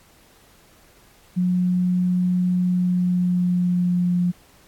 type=tone with pitch glide; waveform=sine; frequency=180.4 to 177.1 Hz; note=F#3 to F3; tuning=-44 to +24 cents; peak=-17 dBFS; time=1.36-4.32 s; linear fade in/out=20 ms; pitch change=-32 cents; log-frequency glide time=2.62-4.21 s; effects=pink hiss -54 dBFS RMS until 4.67 s + AAC 64 kbps